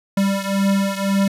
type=beating tone pair; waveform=square; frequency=196 / 197.9 Hz; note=G3 / G3; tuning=0 / +17 cents; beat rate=1.9 Hz; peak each=-19 / -22 dBFS; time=0.17-1.28 s; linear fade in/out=5 ms; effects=resampled to 32000 Hz